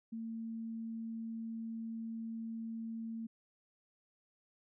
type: tone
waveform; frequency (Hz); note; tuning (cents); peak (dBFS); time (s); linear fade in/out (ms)
sine; 226.2; A3; +48; -39; 0.12-3.27; 10
effects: none